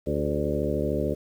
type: harmonic tone with a mistuned harmonic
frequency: 73.42 Hz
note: D2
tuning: in tune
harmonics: 1 / 2 / 3 / 4 / 5 / 6 / 7 / 8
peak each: -32 / -32 / -32 / -32 / -32 / -32 / -32 / -32 dBFS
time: 0.06-1.15 s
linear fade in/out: 20 ms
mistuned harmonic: 6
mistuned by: -42 cents
effects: 9-bit